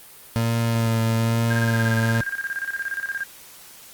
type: tone with vibrato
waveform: 30% pulse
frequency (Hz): 114.5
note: A#2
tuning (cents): -31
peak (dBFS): -16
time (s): 0.36-2.21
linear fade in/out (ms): 0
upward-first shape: sine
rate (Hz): 1.1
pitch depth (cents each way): 20
type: tone with tremolo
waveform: sine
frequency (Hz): 1605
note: G6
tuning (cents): +40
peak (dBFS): -23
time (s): 1.5-3.24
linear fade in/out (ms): 10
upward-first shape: square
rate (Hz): 17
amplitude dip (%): 75
effects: white hiss -45 dBFS RMS until 3.93 s + Opus 32 kbps